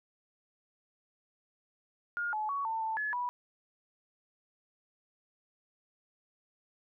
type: tone with pitch steps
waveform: sine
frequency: 1420 / 857 / 1121 / 895 / 885 / 1707 / 979 Hz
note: F6 / A5 / C#6 / A5 / A5 / G#6 / B5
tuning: +28 / -46 / +19 / +29 / +10 / +47 / -15 cents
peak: -31 dBFS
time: 2.17-3.29 s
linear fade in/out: 0 ms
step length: 160 ms
effects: none